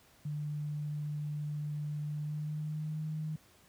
sine tone with pitch glide, 148.8 to 155.3 Hz, D3 to D#3, +23 to -3 cents, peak -34 dBFS, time 0.25-3.36 s, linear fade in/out 5 ms, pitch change +74 cents, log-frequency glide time 2.05-3.04 s, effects pink hiss -63 dBFS RMS until 3.68 s + high-pass 60 Hz 12 dB/octave

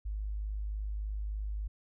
sine tone, 51.7 Hz, G#1, 7 cents flat, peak -33 dBFS, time 0.05-1.68 s, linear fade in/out 10 ms, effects none

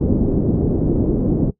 white low-pass noise, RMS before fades -17 dBFS, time 0-1.51 s, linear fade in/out 20 ms, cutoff 360 Hz, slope 24 dB/octave, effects noise-tail reverb RT60 0.1 s tail -18 dB re dry

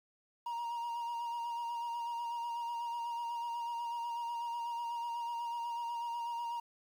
triangle tone with vibrato, 941 Hz, A#5, 16 cents sharp, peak -34 dBFS, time 0.46-6.6 s, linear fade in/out 5 ms, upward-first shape sine, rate 8.1 Hz, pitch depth 23 cents each way, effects 10-bit

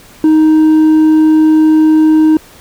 sine tone with hard clipping, 312.5 Hz, D#4, 8 cents sharp, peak -5 dBFS, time 0.24-2.37 s, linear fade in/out 2 ms, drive 2 dB, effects pink hiss -39 dBFS RMS until 2.6 s

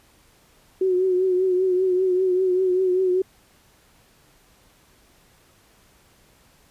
sine tone with vibrato, 370 Hz, F#4, in tune, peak -17 dBFS, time 0.81-3.22 s, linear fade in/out 5 ms, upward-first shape triangle, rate 5.1 Hz, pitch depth 54 cents each way, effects pink hiss -57 dBFS RMS until 6.7 s + resampled to 32000 Hz

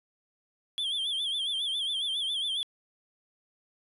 triangle tone with vibrato, 3322 Hz, G#7, in tune, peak -27 dBFS, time 0.78-2.63 s, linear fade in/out 0 ms, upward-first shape sine, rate 7.3 Hz, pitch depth 110 cents each way, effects resampled to 32000 Hz

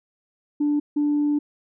sine tone pair in turn, 293.7 / 293.7 Hz, D4 / D4, 0 / 0 cents, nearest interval unison, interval 0 cents, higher neither, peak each -17 dBFS, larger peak neither, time 0.6-0.8 / 0.96-1.39 s, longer second, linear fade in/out 10 ms, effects tanh soft clip ceiling -15 dBFS

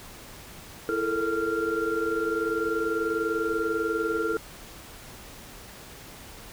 sine tone cluster, 332.7 / 434 / 454.2 / 1386 Hz, E4 / A4 / A#4 / F6, +16 / -24 / -45 / -14 cents, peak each -30 dBFS, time 0.89-4.37 s, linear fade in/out 0 ms, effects pink hiss -45 dBFS RMS until 6.52 s

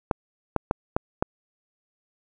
clicks, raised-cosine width 1 ms, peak -7 dBFS, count 5, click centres 0.112 / 0.563 / 0.711 / 0.965 / 1.225 s, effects none

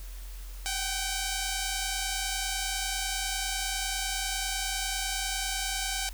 5% pulse tone pair together, 756 / 786 Hz, F#5 / G5, +37 / +4 cents, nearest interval minor second, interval 67 cents, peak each -21 dBFS, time 0.66-6.09 s, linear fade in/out 0 ms, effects added 44 Hz sine -38 dBFS peak until 6.13 s + white hiss -51 dBFS RMS until 6.13 s

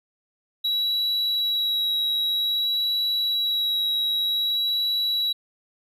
triangle tone with vibrato, 3889 Hz, B7, 27 cents flat, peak -20 dBFS, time 0.64-5.33 s, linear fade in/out 10 ms, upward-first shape sine, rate 0.52 Hz, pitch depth 12 cents each way, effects none

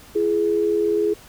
sine tone pair together, 338.8 / 419 Hz, E4 / G#4, +48 / +15 cents, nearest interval major third, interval 367 cents, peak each -23 / -18 dBFS, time 0.15-1.14 s, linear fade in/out 10 ms, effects pink hiss -46 dBFS RMS until 1.28 s

